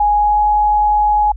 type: tone with pitch glide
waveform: sine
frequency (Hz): 830.6 to 838.8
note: G#5 to G#5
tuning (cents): 0 to +17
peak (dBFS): -10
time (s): 0-1.32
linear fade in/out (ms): 5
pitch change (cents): +17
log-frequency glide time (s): 0.15-0.41
effects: added 50 Hz sine -25 dBFS peak until 1.36 s